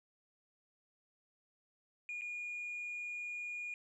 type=tone with dropouts; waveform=sine; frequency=2435 Hz; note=D#7; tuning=38 cents flat; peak=-38 dBFS; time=2.09-3.74 s; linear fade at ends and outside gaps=1 ms; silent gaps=2.211-2.218 s; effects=tanh soft clip ceiling -37 dBFS